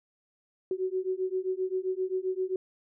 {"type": "beating tone pair", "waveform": "sine", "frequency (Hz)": [370, 377.6], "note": ["F#4", "F#4"], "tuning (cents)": [0, 35], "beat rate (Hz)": 7.6, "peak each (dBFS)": -31, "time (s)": [0.71, 2.56], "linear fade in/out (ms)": 2, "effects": []}